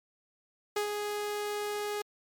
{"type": "tone with ADSR envelope", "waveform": "sawtooth", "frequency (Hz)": 415.3, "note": "G#4", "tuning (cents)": 0, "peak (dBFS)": -23, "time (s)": [0.76, 2.02], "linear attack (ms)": 6, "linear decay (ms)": 100, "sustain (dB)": -5, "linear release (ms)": 6, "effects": ["MP3 96 kbps"]}